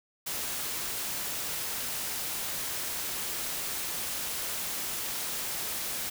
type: noise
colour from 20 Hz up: white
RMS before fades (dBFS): -34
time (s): 0.26-6.1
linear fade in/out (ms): 10
effects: none